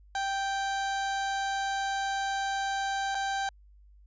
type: tone with dropouts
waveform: 30% pulse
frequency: 784 Hz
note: G5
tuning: in tune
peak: -26 dBFS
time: 0.15-3.49 s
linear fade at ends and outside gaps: 2 ms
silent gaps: 3.147-3.151 s
effects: added 50 Hz sine -53 dBFS peak until 4.06 s + resampled to 16000 Hz